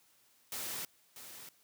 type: noise with echo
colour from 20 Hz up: white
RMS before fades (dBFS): -40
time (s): 0.52-0.85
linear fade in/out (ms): 2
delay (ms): 640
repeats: 1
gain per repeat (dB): -10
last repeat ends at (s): 1.49
effects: white hiss -68 dBFS RMS until 1.63 s + high-pass 80 Hz 12 dB/octave